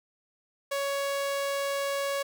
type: tone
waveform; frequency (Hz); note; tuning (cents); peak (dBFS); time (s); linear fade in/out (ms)
sawtooth; 558; C#5; +11; -24; 0.71-2.23; 10
effects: none